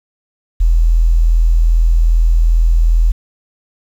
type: tone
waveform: sine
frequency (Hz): 41.25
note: E1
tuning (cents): +2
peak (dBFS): -7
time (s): 0.6-3.12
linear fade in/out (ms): 10
effects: 7-bit